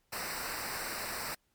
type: noise with comb filter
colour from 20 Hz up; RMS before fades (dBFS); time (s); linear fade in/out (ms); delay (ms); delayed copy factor
pink; -38; 0.12-1.35; 10; 0.3; -0.8
effects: pink hiss -75 dBFS RMS until 1.54 s + MP3 96 kbps